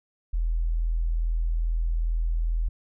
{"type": "tone", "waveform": "sine", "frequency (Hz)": 41.2, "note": "E1", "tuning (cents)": 0, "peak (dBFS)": -22, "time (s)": [0.33, 2.69], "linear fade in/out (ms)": 10, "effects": []}